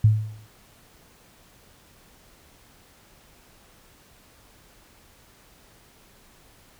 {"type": "tone with exponential decay", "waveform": "sine", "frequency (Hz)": 107.9, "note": "A2", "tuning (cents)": -33, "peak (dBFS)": -10, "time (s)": [0.04, 0.47], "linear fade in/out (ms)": 5, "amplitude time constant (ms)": 92, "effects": ["pink hiss -55 dBFS RMS until 6.79 s"]}